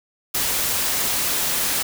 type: noise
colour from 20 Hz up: white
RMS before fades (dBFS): -22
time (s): 0.34-1.83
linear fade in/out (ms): 10
effects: none